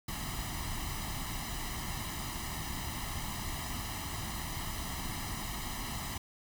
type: noise with comb filter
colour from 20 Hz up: pink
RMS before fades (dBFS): -38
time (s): 0.08-6.18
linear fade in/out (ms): 5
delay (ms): 1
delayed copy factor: +0.75
effects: none